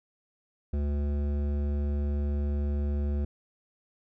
sine tone with hard clipping, 72.2 Hz, D2, 29 cents flat, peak -28 dBFS, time 0.73-3.25 s, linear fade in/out 5 ms, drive 13 dB, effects none

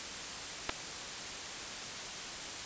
clicks, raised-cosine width 0.3 ms, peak -16 dBFS, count 2, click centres 0.693 / 0.696 s, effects white hiss -41 dBFS RMS until 2.65 s + resampled to 16000 Hz

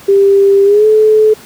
sine tone with pitch glide, 395.9 to 431.7 Hz, G4 to A4, +17 to -33 cents, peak -4 dBFS, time 0.08-1.34 s, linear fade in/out 10 ms, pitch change +150 cents, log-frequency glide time 0.64-0.86 s, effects pink hiss -36 dBFS RMS until 1.45 s + high-pass 100 Hz 12 dB/octave

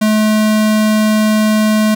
square tone, 215 Hz, A3, 40 cents flat, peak -10 dBFS, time 0.01-1.95 s, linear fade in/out 10 ms, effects none

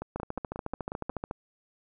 two click trains, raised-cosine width 1 ms, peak -19 / -21 dBFS, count 17 / 7, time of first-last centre 0.16-1.311 / 0.02-1.099 s, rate 13.9 / 5.56 Hz, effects none

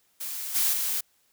blue noise with level steps, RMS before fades -34 / -24 / -28 dBFS, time 0.2-1.01 s, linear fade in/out 10 ms, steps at 0.54 / 0.72 s, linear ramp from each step 20 ms, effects white hiss -67 dBFS RMS until 1.32 s

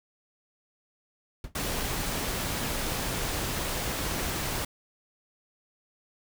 brown noise with exponential decay, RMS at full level -30 dBFS, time 1.44-1.55 s, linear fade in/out 2 ms, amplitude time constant 22 ms
pink noise, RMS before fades -31 dBFS, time 1.55-4.65 s, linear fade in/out 5 ms
effects none

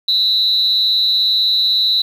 sine tone with amplitude modulation, 3951 Hz, B7, in tune, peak -7 dBFS, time 0.08-2.02 s, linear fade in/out 5 ms, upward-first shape sine, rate 216 Hz, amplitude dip 90%, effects tanh soft clip ceiling -4 dBFS + 7-bit

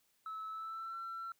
sine tone with pitch glide, 1301 to 1349.2 Hz, E6 to E6, -23 to +40 cents, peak -39 dBFS, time 0.26-1.32 s, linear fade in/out 2 ms, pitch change +63 cents, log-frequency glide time 0.49-0.96 s, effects tanh soft clip ceiling -38 dBFS + white hiss -75 dBFS RMS until 1.39 s

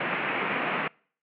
white band-pass noise, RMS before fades -29 dBFS, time 0-0.88 s, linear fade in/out 5 ms, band 140 to 2600 Hz, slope 48 dB/octave, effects noise-tail reverb RT60 0.5 s tail -26 dB re dry

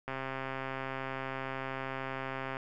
click train, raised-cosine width 0.5 ms, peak -22 dBFS, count 332, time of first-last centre 0.08-2.569 s, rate 133 Hz, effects none

